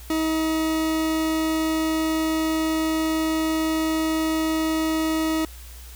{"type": "tone", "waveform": "40% pulse", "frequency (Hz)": 318, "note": "D#4", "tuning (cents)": 38, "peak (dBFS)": -20, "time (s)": [0.1, 5.45], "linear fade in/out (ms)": 2, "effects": ["added 60 Hz sine -39 dBFS peak until 5.95 s", "white hiss -46 dBFS RMS until 5.95 s"]}